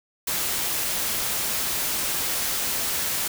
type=noise; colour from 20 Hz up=white; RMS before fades=-26 dBFS; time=0.27-3.28 s; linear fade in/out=5 ms; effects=none